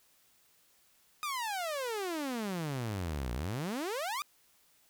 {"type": "exponential two-way sweep", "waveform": "sawtooth", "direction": "down then up", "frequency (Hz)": [1244.5, 57.2, 1244.5], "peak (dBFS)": -30, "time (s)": [1.23, 4.22], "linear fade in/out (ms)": 0, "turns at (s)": 3.33, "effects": ["white hiss -67 dBFS RMS until 4.89 s"]}